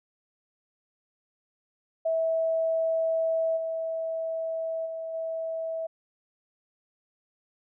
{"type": "tone with level steps", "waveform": "sine", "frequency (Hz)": 651, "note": "E5", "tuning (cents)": -22, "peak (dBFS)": [-23, -28, -32, -29], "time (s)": [2.05, 5.87], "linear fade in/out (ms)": 10, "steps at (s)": [3.56, 4.85, 5.13], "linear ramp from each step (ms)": 20, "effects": []}